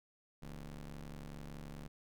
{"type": "ring-modulated tone", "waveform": "25% pulse", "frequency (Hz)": 71.4, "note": "D2", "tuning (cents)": -48, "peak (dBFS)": -39, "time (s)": [0.42, 1.88], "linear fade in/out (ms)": 10, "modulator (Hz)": 84.7, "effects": []}